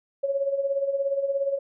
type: tone with tremolo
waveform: sine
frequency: 553 Hz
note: C#5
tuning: 4 cents flat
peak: -20 dBFS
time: 0.23-1.59 s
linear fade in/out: 10 ms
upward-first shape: sine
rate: 17 Hz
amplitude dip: 65%
effects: none